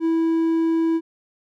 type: tone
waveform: triangle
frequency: 327.6 Hz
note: E4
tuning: 11 cents flat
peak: -15 dBFS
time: 0-1.01 s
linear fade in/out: 50 ms
effects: none